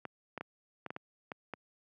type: clicks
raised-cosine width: 0.5 ms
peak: -24 dBFS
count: 8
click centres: 0.053 / 0.377 / 0.41 / 0.863 / 0.905 / 0.964 / 1.318 / 1.537 s
effects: high-pass 150 Hz 12 dB/octave